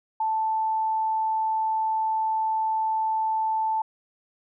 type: tone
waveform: sine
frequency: 880 Hz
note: A5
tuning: in tune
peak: -22 dBFS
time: 0.2-3.82 s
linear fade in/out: 5 ms
effects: none